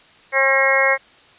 harmonic tone, 270 Hz, C#4, 45 cents flat, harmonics 2 / 3 / 4 / 5 / 6 / 7 / 8, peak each -19 / -26 / -23 / -28 / -23 / -19 / -18 dBFS, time 0.32-0.98 s, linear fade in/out 50 ms, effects white hiss -49 dBFS RMS until 1.38 s + resampled to 8000 Hz

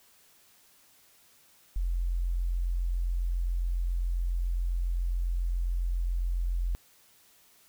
sine tone, 43.65 Hz, F1, in tune, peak -26 dBFS, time 1.76-6.75 s, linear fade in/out 0 ms, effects white hiss -61 dBFS RMS until 7.68 s

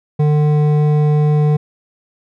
sine tone with hard clipping, 149.8 Hz, D3, 35 cents sharp, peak -12 dBFS, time 0.19-1.57 s, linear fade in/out 10 ms, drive 10 dB, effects none

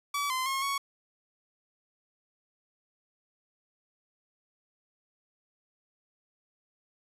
sawtooth tone with pitch steps, 1145 / 1033 / 1079 / 1112 Hz, D6 / C6 / C#6 / C#6, -44 / -22 / -47 / +5 cents, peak -25 dBFS, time 0.14-0.78 s, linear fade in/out 5 ms, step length 160 ms, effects resampled to 32000 Hz

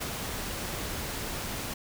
pink noise with ADSR envelope, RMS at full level -32 dBFS, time 0-1.74 s, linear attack 20 ms, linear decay 29 ms, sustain -3 dB, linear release 7 ms, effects none

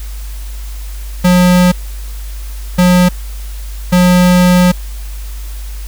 square tone bursts at uneven times, 179.7 Hz, F3, 50 cents sharp, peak -6 dBFS, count 3, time 1.24-1.72 / 2.78-3.09 / 3.92-4.72 s, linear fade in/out 10 ms, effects added 50 Hz sine -21 dBFS peak until 5.87 s + white hiss -36 dBFS RMS until 5.87 s

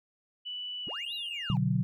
sine tone with pitch glide, 2967 to 2825 Hz, F#7 to F7, +4 to +19 cents, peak -35 dBFS, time 0.45-1.54 s, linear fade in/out 20 ms, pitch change -85 cents, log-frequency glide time 0.83-0.92 s
triangle linear two-way sweep, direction up then down, 102.5 to 4030 to 756 Hz, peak -38 dBFS, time 0.87-1.57 s, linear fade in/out 0 ms, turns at 1.14 s
sine chord, B minor, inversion none, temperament equal, 123.47 / 146.83 / 185 Hz, B2 / D3 / F#3, 0 / 0 / 0 cents, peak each -29 dBFS, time 1.5-1.83 s, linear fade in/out 0 ms
effects none

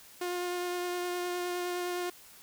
sawtooth tone with vibrato, 355.6 Hz, F4, 31 cents sharp, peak -28 dBFS, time 0.21-2.1 s, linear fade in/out 5 ms, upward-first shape triangle, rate 9.7 Hz, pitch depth 14 cents each way, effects white hiss -54 dBFS RMS until 2.42 s

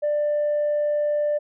sine tone, 592 Hz, D5, 14 cents sharp, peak -18 dBFS, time 0.02-1.39 s, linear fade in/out 20 ms, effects tanh soft clip ceiling -17 dBFS

